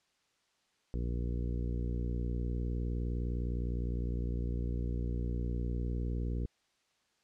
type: harmonic tone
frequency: 59.7 Hz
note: A#1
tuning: 42 cents sharp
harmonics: 1 / 2 / 3 / 4 / 5 / 6 / 7 / 8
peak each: -33 / -39 / -43 / -45 / -47 / -49 / -50 / -51 dBFS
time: 0.94-6.46 s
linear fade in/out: 0 ms
effects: white hiss -74 dBFS RMS until 7.23 s + low-pass 6000 Hz 12 dB/octave